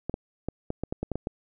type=clicks; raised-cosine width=2 ms; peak=-16 dBFS; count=10; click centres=0.096 / 0.141 / 0.486 / 0.704 / 0.836 / 0.925 / 1.03 / 1.117 / 1.156 / 1.271 s; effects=none